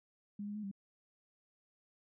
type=tone with pitch steps; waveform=sine; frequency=204.5 / 206.2 / 211.9 / 196.9 Hz; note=G#3 / G#3 / G#3 / G3; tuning=-26 / -12 / +35 / +8 cents; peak=-39 dBFS; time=0.39-0.714 s; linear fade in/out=5 ms; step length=81 ms; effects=none